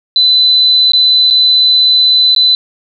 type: tone with dropouts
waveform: sine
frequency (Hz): 4012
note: B7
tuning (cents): +26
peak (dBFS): -5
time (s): 0.16-2.55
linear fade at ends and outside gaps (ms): 1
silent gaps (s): 0.92-0.934 / 1.302-1.308 / 2.349-2.362
effects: none